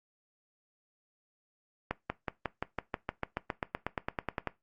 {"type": "accelerating click train", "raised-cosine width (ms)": 0.5, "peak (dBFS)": -16, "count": 20, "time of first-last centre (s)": [1.91, 4.473], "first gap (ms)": 190, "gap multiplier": 0.96, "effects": ["noise-tail reverb RT60 0.2 s tail -19 dB re dry", "Opus 48 kbps"]}